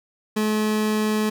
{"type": "tone", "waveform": "30% pulse", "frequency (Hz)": 214.4, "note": "A3", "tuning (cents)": -45, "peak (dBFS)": -17, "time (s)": [0.36, 1.3], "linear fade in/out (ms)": 10, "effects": []}